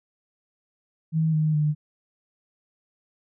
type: tone with pitch steps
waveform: sine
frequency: 159.6 / 155.06 / 150.64 Hz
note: D#3 / D#3 / D3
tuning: +44 / -6 / +44 cents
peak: -19 dBFS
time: 1.12-1.75 s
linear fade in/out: 50 ms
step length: 210 ms
effects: none